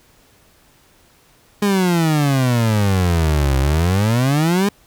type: exponential two-way sweep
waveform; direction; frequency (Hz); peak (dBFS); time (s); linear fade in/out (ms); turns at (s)
30% pulse; down then up; 207.7 to 65.41 to 207.7; -11; 1.62-4.69; 5; 3.58
effects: pink hiss -53 dBFS RMS until 4.86 s